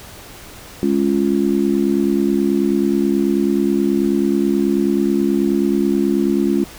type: chord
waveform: sine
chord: Db major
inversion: second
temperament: just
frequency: 207.9 / 277.2 / 346.5 Hz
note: Ab3 / Db4 / F4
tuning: +2 / 0 / -14 cents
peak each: -18 dBFS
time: 0.83-6.64 s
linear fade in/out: 0 ms
effects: pink hiss -38 dBFS RMS until 6.78 s

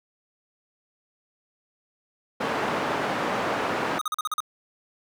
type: band-pass noise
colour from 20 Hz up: white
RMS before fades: -27 dBFS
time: 2.4-3.99 s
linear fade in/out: 10 ms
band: 180 to 1200 Hz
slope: 12 dB/octave
type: tone bursts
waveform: square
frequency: 1244.5 Hz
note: D#6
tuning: in tune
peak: -25 dBFS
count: 7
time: 3.99-4.404 s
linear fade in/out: 2 ms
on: 24 ms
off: 41 ms
effects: none

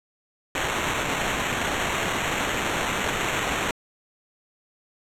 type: noise with sample-and-hold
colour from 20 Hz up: violet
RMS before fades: -26 dBFS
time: 0.55-3.71 s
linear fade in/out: 2 ms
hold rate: 4900 Hz
effects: low-pass 10000 Hz 12 dB/octave

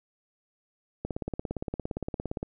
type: click train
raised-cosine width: 2 ms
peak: -18 dBFS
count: 25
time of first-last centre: 1.05-2.429 s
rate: 17.4 Hz
effects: none

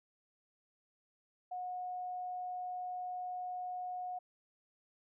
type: tone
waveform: sine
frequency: 727 Hz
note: F#5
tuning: 31 cents flat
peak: -38 dBFS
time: 1.51-4.19 s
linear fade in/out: 10 ms
effects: none

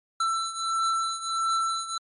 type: beating tone pair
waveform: square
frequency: 1335 / 1336.5 Hz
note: E6 / E6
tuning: +22 / +23 cents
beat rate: 1.5 Hz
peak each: -27 / -31 dBFS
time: 0.2-1.98 s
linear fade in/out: 5 ms
effects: MP3 48 kbps

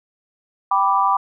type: chord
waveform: sine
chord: G major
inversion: none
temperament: equal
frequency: 784 / 987.8 / 1174.7 Hz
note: G5 / B5 / D6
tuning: 0 / 0 / 0 cents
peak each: -20 / -18 / -18 dBFS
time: 0.71-1.17 s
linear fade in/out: 5 ms
effects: none

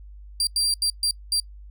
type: tone bursts at uneven times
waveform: 30% pulse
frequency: 4722 Hz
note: D8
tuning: 9 cents sharp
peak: -17 dBFS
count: 5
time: 0.4-0.47 / 0.56-0.74 / 0.82-0.9 / 1.03-1.11 / 1.32-1.4 s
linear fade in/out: 2 ms
effects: noise-tail reverb RT60 0.1 s tail -25 dB re dry + added 50 Hz sine -40 dBFS peak until 1.7 s

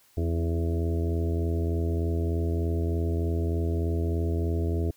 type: harmonic tone with a mistuned harmonic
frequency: 83.3 Hz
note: E2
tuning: 19 cents sharp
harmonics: 1 / 2 / 3 / 4 / 5 / 6 / 7 / 8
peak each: -25 / -36 / -36 / -34 / -35 / -45 / -46 / -42 dBFS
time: 0.17-4.91 s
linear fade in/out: 5 ms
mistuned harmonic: 3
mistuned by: +41 cents
effects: white hiss -61 dBFS RMS until 4.96 s

